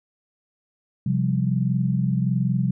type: chord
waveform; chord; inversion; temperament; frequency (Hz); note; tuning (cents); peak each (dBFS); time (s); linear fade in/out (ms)
sine; C suspended fourth; none; equal; 130.81 / 174.61 / 196; C3 / F3 / G3; 0 / 0 / 0; -22 / -24 / -25; 1.06-2.71; 5
effects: none